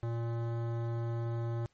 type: tone with hard clipping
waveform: sine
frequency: 116.54 Hz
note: A#2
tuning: in tune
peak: -34 dBFS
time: 0.03-1.66 s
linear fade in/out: 0 ms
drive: 17 dB
effects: pink hiss -73 dBFS RMS until 1.73 s + MP3 32 kbps